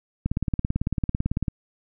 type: click train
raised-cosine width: 5 ms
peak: -11 dBFS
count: 23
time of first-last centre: 0.26-1.482 s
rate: 18 Hz
effects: none